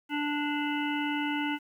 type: harmonic tone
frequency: 293.7 Hz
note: D4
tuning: in tune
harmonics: 1 / 3 / 5 / 7 / 9 / 10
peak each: -30 / -35 / -37 / -38 / -40 / -40 dBFS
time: 0.09-1.59 s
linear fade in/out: 50 ms
effects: 10-bit